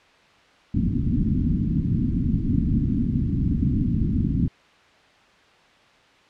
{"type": "low-pass noise", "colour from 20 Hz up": "white", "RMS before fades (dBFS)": -22, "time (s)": [0.74, 4.48], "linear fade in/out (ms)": 5, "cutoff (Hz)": 270, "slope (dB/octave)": 48, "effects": ["white hiss -54 dBFS RMS until 6.29 s", "low-pass 3000 Hz 12 dB/octave"]}